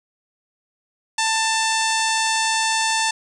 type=harmonic tone with a mistuned harmonic; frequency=889 Hz; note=A5; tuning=18 cents sharp; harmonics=1 / 2 / 3 / 4 / 5 / 6 / 7 / 8 / 9 / 10; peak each=-22 / -25 / -27 / -28 / -29 / -30 / -30 / -31 / -32 / -32 dBFS; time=1.18-3.11 s; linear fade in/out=5 ms; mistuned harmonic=10; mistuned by=+42 cents; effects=8-bit